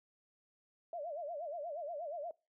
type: tone with vibrato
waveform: sine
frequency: 632 Hz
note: D#5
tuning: 27 cents sharp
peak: -39 dBFS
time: 0.93-2.31 s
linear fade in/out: 2 ms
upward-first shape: sine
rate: 8.4 Hz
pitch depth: 190 cents each way
effects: noise-tail reverb RT60 0.3 s tail -24 dB re dry